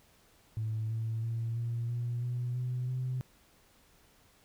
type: tone with pitch steps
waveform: sine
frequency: 110 / 112.38 / 114.8 / 117.28 / 119.82 / 122.41 / 125.05 / 127.75 Hz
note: A2 / A2 / A#2 / A#2 / A#2 / B2 / B2 / C3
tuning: 0 / +37 / -26 / +11 / +48 / -15 / +22 / -41 cents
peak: -30 dBFS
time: 0.57-3.21 s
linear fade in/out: 0 ms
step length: 330 ms
effects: tanh soft clip ceiling -27 dBFS + pink hiss -64 dBFS RMS until 4.44 s